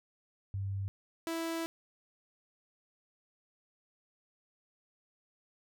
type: tone pair in turn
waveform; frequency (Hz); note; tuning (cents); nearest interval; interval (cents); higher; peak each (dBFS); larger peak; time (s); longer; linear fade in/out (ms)
sine / sawtooth; 98 / 329.6; G2 / E4; 0 / 0; octave + major sixth; 2100; second; -33 / -30; second; 0.54-0.88 / 1.27-1.66; second; 0
effects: none